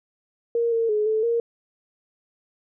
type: tone with pitch steps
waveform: sine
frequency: 467.4 / 457.3 / 423.2 / 436.6 / 466.5 Hz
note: A#4 / A#4 / G#4 / A4 / A#4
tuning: +5 / -33 / +33 / -13 / +1 cents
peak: -19 dBFS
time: 0.55-1.4 s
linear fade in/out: 2 ms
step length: 170 ms
effects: none